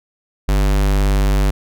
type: tone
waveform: square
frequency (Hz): 49.37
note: G1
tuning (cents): +13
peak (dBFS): -13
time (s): 0.48-1.51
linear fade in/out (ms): 10
effects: none